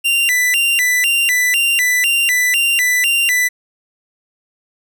45% pulse tone with vibrato, 2349 Hz, D7, in tune, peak -12 dBFS, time 0.04-3.49 s, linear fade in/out 20 ms, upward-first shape square, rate 2 Hz, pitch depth 290 cents each way, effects none

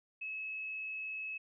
sine tone, 2583 Hz, E7, 36 cents flat, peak -38 dBFS, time 0.21-1.38 s, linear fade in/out 10 ms, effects none

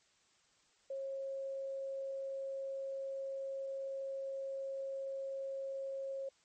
sine tone, 542 Hz, C#5, 39 cents flat, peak -38 dBFS, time 0.9-6.29 s, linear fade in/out 5 ms, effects white hiss -71 dBFS RMS until 6.44 s + MP3 32 kbps

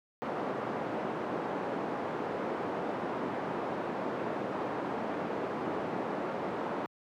pink band-pass noise, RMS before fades -35 dBFS, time 0.22-6.86 s, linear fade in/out 0 ms, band 260 to 1000 Hz, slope 12 dB/octave, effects high-pass 100 Hz 12 dB/octave

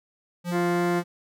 square tone with vibrato, 174.61 Hz, F3, in tune, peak -27 dBFS, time 0.44-1.04 s, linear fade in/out 50 ms, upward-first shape sine, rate 3 Hz, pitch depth 9 cents each way
harmonic tone, 349.4 Hz, F4, 1 cent sharp, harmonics 1 / 2 / 3 / 4 / 5 / 6, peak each -24 / -30 / -34 / -36 / -38 / -40 dBFS, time 0.51-1.03 s, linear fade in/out 50 ms
effects none

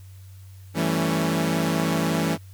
sawtooth chord, A dominant seventh, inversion second, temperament equal with one note detuned, 164.81 / 196 / 221.5 / 277.2 Hz, E3 / G3 / A3 / C#4, 0 / 0 / +12 / 0 cents, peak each -20 / -26 / -24 / -24 dBFS, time 0.74-2.38 s, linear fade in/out 50 ms, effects added 95 Hz sine -41 dBFS peak until 2.53 s + white hiss -57 dBFS RMS until 2.53 s

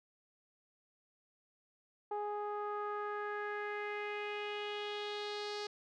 sawtooth tone with low-pass filter sweep, 415.3 Hz, G#4, in tune, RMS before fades -40 dBFS, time 2.11-5.67 s, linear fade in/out 5 ms, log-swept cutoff 900 to 4800 Hz, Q 3.2, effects none

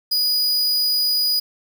45% pulse tone, 4926 Hz, D#8, 18 cents flat, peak -16 dBFS, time 0.11-1.4 s, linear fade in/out 10 ms, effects 8-bit

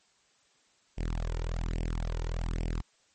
sawtooth tone with flanger, 41.2 Hz, E1, in tune, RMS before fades -32 dBFS, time 0.97-2.82 s, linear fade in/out 20 ms, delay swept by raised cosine 0.37 to 2.17 ms, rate 1.2 Hz, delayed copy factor +0.8, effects white hiss -67 dBFS RMS until 3.14 s + MP3 32 kbps

